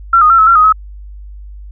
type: tone with pitch steps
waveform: sine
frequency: 1359 / 1237 / 1350 / 1294 / 1366 / 1251 / 1282 Hz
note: F6 / D#6 / E6 / E6 / F6 / D#6 / E6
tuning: -48 / -10 / +41 / -32 / -39 / +9 / -49 cents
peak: -4 dBFS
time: 0.13-0.725 s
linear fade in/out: 5 ms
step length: 85 ms
effects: added 50 Hz sine -28 dBFS peak until 1.71 s